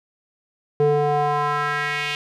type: tone with band-pass filter sweep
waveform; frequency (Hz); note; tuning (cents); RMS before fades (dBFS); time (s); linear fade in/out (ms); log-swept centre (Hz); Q
square; 146.83; D3; 0; -21; 0.8-2.15; 0; 430 to 2800; 2.5
effects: none

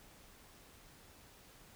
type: silence
effects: pink hiss -60 dBFS RMS until 1.75 s

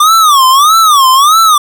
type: tone with vibrato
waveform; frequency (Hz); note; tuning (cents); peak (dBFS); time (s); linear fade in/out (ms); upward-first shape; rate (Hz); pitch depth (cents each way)
square; 1173; D6; -2; -4; 0-1.58; 5; sine; 1.6; 220
effects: none

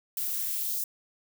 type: noise with high-pass filter sweep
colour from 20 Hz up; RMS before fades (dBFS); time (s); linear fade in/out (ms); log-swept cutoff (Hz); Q
violet; -31; 0.17-0.84; 2; 480 to 5900; 1.2
effects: none

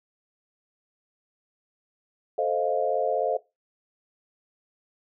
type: chord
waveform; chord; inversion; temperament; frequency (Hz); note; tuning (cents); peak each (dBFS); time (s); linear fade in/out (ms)
sine; F dominant seventh; first; equal; 440 / 523.3 / 622.3 / 698.5; A4 / C5 / Eb5 / F5; 0 / 0 / 0 / 0; -28; 2.38-3.37; 5
effects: noise-tail reverb RT60 0.2 s tail -17 dB re dry

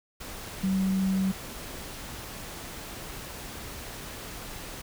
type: tone in noise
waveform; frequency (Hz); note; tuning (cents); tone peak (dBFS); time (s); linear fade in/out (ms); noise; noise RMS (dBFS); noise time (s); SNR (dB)
sine; 190.7; G3; -47; -23; 0.63-1.32; 10; pink; -40; 0.2-4.82; +14
effects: none

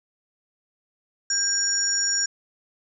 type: tone cluster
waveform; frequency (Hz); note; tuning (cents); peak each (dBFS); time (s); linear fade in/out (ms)
sine; 1605 / 5580 / 6970; G6 / F8 / A8; +40 / -2 / -17; -29 / -24 / -24; 1.3-2.26; 5
effects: none

